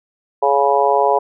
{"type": "harmonic tone", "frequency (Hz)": 140, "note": "C#3", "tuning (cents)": 18, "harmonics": [3, 4, 5, 6, 7], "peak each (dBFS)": [-18, -18, -18, -18, -18], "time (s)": [0.42, 1.19], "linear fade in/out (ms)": 10, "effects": []}